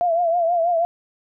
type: tone with vibrato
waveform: sine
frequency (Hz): 683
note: F5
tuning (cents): -39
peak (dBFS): -16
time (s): 0.01-0.85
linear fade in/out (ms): 0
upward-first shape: triangle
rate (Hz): 6.2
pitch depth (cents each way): 90
effects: none